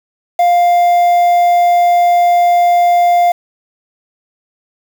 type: tone with quantisation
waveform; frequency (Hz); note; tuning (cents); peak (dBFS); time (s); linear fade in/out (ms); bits
triangle; 700; F5; +4; -5; 0.39-3.32; 5; 5
effects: none